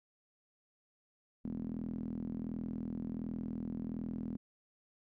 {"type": "tone with band-pass filter", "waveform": "sawtooth", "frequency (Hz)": 41.37, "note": "E1", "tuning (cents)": 7, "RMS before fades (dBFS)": -40, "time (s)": [1.44, 4.37], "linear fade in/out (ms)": 10, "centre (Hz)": 230, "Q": 6.4, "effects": []}